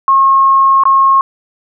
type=tone with dropouts; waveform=sine; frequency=1082 Hz; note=C#6; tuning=42 cents flat; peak=-5 dBFS; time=0.08-1.21 s; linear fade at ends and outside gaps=1 ms; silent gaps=0.836-0.854 s; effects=none